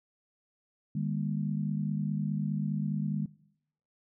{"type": "tone cluster", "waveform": "sine", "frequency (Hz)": [152.8, 202.5, 237.6], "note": ["D#3", "G#3", "A#3"], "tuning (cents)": [-31, -43, 33], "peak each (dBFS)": [-31, -33, -39], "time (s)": [0.95, 3.26], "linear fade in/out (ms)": 5, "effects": ["noise-tail reverb RT60 0.7 s tail -19 dB re dry"]}